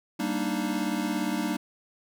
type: chord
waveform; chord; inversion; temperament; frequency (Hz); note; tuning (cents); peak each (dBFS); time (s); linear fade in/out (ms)
square; Eb major seventh; first; equal; 196 / 233.1 / 293.7 / 311.1; G3 / Bb3 / D4 / Eb4; 0 / 0 / 0 / 0; -33; 0.19-1.57; 10
effects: none